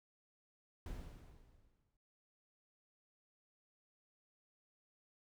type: noise with exponential decay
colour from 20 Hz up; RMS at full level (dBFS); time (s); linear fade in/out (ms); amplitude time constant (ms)
brown; -43; 0.86-1.97; 2; 240
effects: none